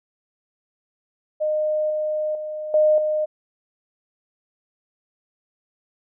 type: tone with level steps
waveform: sine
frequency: 613 Hz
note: D#5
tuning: 26 cents flat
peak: -19 / -21 / -27 / -13 / -19 dBFS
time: 1.4-3.26 s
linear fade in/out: 20 ms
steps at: 1.9 / 2.35 / 2.74 / 2.98 s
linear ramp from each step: 2 ms
effects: none